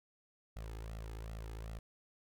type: tone with flanger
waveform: sawtooth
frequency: 55 Hz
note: A1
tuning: in tune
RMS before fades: -45 dBFS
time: 0.56-1.79 s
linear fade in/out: 5 ms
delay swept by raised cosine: 1.5 to 2.42 ms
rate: 2.6 Hz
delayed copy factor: +0.7
effects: none